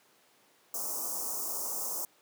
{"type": "band-stop noise", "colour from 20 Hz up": "white", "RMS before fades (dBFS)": -35, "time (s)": [0.74, 2.05], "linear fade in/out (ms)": 2, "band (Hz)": [1200, 5500], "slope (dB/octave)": 48, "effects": ["pink hiss -64 dBFS RMS until 2.21 s", "high-pass 300 Hz 12 dB/octave"]}